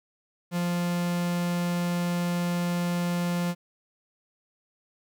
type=tone; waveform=45% pulse; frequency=174.61 Hz; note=F3; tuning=in tune; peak=-25 dBFS; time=0.51-3.55 s; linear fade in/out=50 ms; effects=11-bit